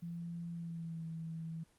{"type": "tone with pitch glide", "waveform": "sine", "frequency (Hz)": [169.9, 162.7], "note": ["F3", "E3"], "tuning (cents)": [-47, -22], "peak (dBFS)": -40, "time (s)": [0.02, 1.64], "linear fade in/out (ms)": 10, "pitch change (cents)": -75, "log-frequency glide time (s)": [0.51, 1.05], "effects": ["pink hiss -70 dBFS RMS until 1.78 s", "Opus 24 kbps"]}